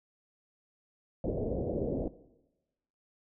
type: low-pass noise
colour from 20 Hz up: white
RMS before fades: -33 dBFS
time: 1.24-2.08 s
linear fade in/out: 2 ms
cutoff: 590 Hz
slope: 48 dB/octave
effects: noise-tail reverb RT60 1.0 s tail -17 dB re dry